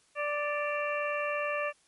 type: harmonic tone with a mistuned harmonic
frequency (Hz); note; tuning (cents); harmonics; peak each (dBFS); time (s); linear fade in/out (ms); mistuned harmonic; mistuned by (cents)
587.3; D5; 0; 1 / 2 / 3 / 4 / 5; -32 / -35 / -37 / -38 / -39; 0.15-1.73; 50; 5; -120
effects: white hiss -66 dBFS RMS until 1.87 s + MP3 48 kbps